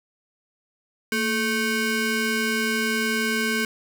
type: ring-modulated tone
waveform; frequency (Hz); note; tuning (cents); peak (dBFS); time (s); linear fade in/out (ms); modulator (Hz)
25% pulse; 659.3; E5; 0; -15; 1.12-3.65; 2; 887
effects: none